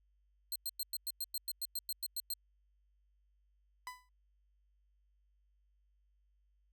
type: tone bursts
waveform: 10% pulse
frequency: 4184 Hz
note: C8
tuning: 1 cent flat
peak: -29 dBFS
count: 14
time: 0.52-2.338 s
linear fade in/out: 2 ms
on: 37 ms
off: 100 ms
type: tone with exponential decay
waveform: 30% pulse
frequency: 999 Hz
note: B5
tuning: 20 cents sharp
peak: -37 dBFS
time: 3.87-4.09 s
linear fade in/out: 1 ms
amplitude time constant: 47 ms
effects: added 50 Hz sine -70 dBFS peak until 6.72 s